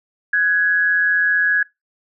sine tone pair together, 1495.8 / 1671 Hz, F#6 / G#6, +18 / +10 cents, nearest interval major second, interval 192 cents, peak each -22 / -14 dBFS, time 0.33-1.63 s, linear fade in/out 5 ms, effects noise-tail reverb RT60 0.2 s tail -24 dB re dry

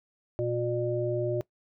harmonic tone, 120 Hz, B2, 49 cents flat, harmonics 1 / 3 / 5, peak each -32 / -29 / -31 dBFS, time 0.39-1.41 s, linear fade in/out 0 ms, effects noise-tail reverb RT60 0.1 s tail -20 dB re dry

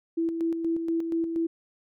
sine tone with tremolo, 330.9 Hz, E4, 7 cents sharp, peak -23 dBFS, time 0.17-1.47 s, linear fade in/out 10 ms, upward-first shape square, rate 4.2 Hz, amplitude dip 45%, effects none

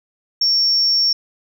sine tone, 5480 Hz, F8, 34 cents flat, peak -12 dBFS, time 0.41-1.13 s, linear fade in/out 5 ms, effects tanh soft clip ceiling -8 dBFS

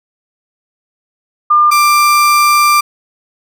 sine / 35% pulse tone pair in turn, 1200 / 1184.2 Hz, D6 / D6, +37 / +14 cents, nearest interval unison, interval 23 cents, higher first, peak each -5 dBFS, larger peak neither, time 1.5-1.71 / 1.71-2.81 s, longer second, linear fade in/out 10 ms, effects none

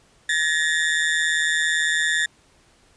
35% pulse ring-modulated tone, 1795 Hz, A6, 34 cents sharp, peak -14 dBFS, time 0.29-2.26 s, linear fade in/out 5 ms, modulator 78.9 Hz, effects pink hiss -57 dBFS RMS until 2.96 s + resampled to 22050 Hz

